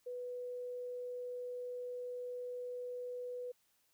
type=tone; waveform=sine; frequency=493.9 Hz; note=B4; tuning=in tune; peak=-40 dBFS; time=0.06-3.52 s; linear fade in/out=10 ms; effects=white hiss -75 dBFS RMS until 3.93 s